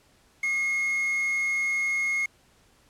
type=tone with quantisation; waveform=triangle; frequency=2157 Hz; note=C#7; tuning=48 cents flat; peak=-22 dBFS; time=0.43-2.26 s; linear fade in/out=5 ms; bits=7; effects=pink hiss -61 dBFS RMS until 2.89 s + low-pass 11000 Hz 12 dB/octave